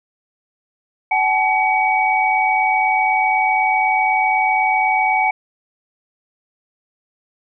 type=tone cluster; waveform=sine; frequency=756 / 856 / 2264 Hz; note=F#5 / A5 / C#7; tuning=+37 / -48 / +36 cents; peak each=-18 dBFS; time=1.11-5.31 s; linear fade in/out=5 ms; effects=none